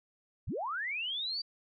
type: linear sweep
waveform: sine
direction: up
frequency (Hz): 35.58 to 4706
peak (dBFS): -33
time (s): 0.47-1.42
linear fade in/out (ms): 10
effects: none